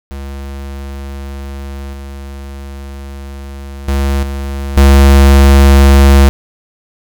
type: tone with level steps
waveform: square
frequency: 69 Hz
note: C#2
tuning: 7 cents flat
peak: -23 / -25 / -11 / -18 / -3 dBFS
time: 0.11-6.29 s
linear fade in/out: 0 ms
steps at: 1.93 / 3.88 / 4.23 / 4.77 s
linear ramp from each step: 2 ms
effects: 7-bit